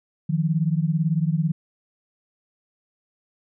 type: beating tone pair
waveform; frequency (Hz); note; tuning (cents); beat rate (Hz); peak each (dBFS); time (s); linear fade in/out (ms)
sine; 155.56 / 173.56; D#3 / F3; 0 / -10; 18; -21 / -23; 0.29-1.52; 10
effects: none